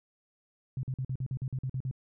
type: tone bursts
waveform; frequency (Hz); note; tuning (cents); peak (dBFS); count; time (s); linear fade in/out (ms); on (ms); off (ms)
sine; 130.1; C3; -9; -30; 11; 0.77-1.912; 2; 62; 46
effects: none